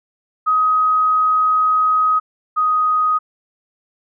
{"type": "tone pair in turn", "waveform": "sine", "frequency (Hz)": [1260, 1249.9], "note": ["D#6", "D#6"], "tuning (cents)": [21, 7], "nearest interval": "unison", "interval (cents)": 14, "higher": "first", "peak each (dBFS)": [-12, -13], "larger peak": "first", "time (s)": [[0.46, 2.2], [2.56, 3.19]], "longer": "first", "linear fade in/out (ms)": 20, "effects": []}